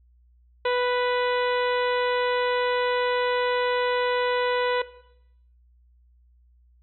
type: harmonic tone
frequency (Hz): 493.9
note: B4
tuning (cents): 0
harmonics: 1 / 2 / 3 / 4 / 5 / 6 / 7 / 8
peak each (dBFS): -22 / -28 / -32 / -34 / -36 / -38 / -39 / -40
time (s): 0.65-4.82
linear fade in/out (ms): 5
effects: noise-tail reverb RT60 0.8 s tail -17 dB re dry + added 60 Hz sine -55 dBFS peak until 6.82 s